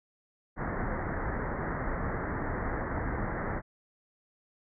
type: low-pass noise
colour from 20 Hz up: pink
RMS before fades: -33 dBFS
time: 0.56-3.62 s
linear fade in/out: 50 ms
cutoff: 2000 Hz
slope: 96 dB/octave
effects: none